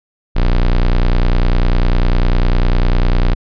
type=tone; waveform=45% pulse; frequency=29.99 Hz; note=B0; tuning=50 cents flat; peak=-9 dBFS; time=0.35-3.35 s; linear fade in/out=20 ms; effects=resampled to 11025 Hz